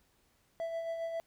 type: tone with tremolo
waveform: triangle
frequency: 662 Hz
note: E5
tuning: 7 cents sharp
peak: -31 dBFS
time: 0.6-1.2 s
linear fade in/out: 0 ms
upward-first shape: sine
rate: 7.4 Hz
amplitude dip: 40%
effects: pink hiss -71 dBFS RMS until 1.26 s